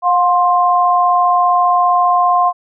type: tone pair together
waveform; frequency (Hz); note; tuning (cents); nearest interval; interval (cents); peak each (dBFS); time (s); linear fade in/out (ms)
sine; 715 / 1052.5; F5 / C6; +41 / +10; perfect fifth; 669; -12; 0.02-2.53; 50
effects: none